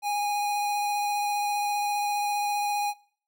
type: tone with vibrato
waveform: square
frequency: 823 Hz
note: G#5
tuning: 16 cents flat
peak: -26 dBFS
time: 0.02-2.94 s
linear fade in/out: 50 ms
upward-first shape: triangle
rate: 15 Hz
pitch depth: 13 cents each way
effects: noise-tail reverb RT60 0.5 s tail -23 dB re dry